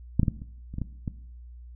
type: clicks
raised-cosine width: 5 ms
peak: -8 / -10 / -11 / -27 / -26 / -19 / -17 / -17 dBFS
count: 8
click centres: 0.196 / 0.232 / 0.282 / 0.419 / 0.74 / 0.784 / 0.817 / 1.078 s
effects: noise-tail reverb RT60 0.7 s tail -17 dB re dry + added 60 Hz sine -42 dBFS peak until 1.75 s